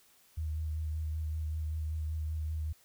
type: tone with vibrato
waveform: sine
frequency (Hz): 78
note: D#2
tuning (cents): +5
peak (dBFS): -32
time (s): 0.37-2.73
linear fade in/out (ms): 10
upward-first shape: sine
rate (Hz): 5.2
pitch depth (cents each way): 24
effects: white hiss -64 dBFS RMS until 2.84 s